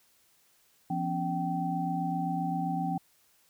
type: tone cluster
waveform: sine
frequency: 171.4 / 251 / 278.7 / 773 Hz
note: F3 / B3 / C#4 / G5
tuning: -32 / +28 / +9 / -24 cents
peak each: -32 / -38 / -36 / -32 dBFS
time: 0.9-2.98 s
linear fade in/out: 5 ms
effects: white hiss -66 dBFS RMS until 3.49 s